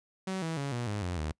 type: tone with pitch steps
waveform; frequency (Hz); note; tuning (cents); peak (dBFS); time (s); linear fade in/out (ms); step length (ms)
sawtooth; 189.2 / 162.82 / 140.11 / 120.57 / 103.76 / 89.29 / 76.84; F#3 / E3 / C#3 / B2 / G#2 / F2 / D#2; +39 / -21 / +19 / -41 / -1 / +39 / -21; -28; 0.27-1.32; 5; 150
effects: noise-tail reverb RT60 0.1 s tail -25 dB re dry + resampled to 22050 Hz